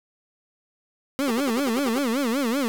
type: tone with vibrato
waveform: 30% pulse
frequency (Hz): 253.3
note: B3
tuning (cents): +44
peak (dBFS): -19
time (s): 1.19-2.68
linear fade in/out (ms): 0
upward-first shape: sine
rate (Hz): 5.2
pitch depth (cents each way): 230
type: tone bursts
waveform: 20% pulse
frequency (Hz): 392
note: G4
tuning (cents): 0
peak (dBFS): -23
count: 8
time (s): 1.28-1.985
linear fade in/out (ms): 0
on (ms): 26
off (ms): 71
effects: 7-bit